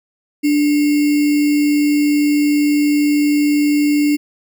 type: tone with sample-and-hold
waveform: sine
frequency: 293.7 Hz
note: D4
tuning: in tune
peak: -11 dBFS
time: 0.43-4.17 s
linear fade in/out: 20 ms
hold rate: 2450 Hz
effects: none